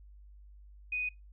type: tone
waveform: sine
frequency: 2489 Hz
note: D#7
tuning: in tune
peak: -31 dBFS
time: 0.92-1.09 s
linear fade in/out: 5 ms
effects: noise-tail reverb RT60 0.2 s tail -23 dB re dry + added 50 Hz sine -51 dBFS peak until 1.32 s